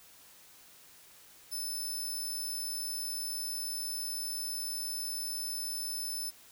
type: tone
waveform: 15% pulse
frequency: 5274 Hz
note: E8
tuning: in tune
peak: -29 dBFS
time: 1.51-6.31 s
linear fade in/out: 20 ms
effects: white hiss -57 dBFS RMS until 6.51 s